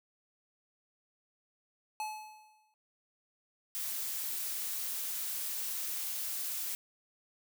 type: tone with exponential decay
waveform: square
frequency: 859 Hz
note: A5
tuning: 42 cents flat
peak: -34 dBFS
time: 2-2.74 s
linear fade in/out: 1 ms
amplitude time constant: 160 ms
type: noise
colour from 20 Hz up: blue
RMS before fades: -37 dBFS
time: 3.75-6.75 s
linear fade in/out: 0 ms
effects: none